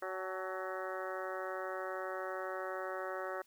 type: harmonic tone with a mistuned harmonic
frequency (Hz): 187.5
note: F#3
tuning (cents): +23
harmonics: 2 / 3 / 4 / 5 / 6 / 7 / 8 / 9 / 10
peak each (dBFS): -44 / -42 / -47 / -51 / -47 / -46 / -48 / -52 / -50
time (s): 0.02-3.42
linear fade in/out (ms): 5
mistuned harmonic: 5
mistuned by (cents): -83
effects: white hiss -69 dBFS RMS until 3.46 s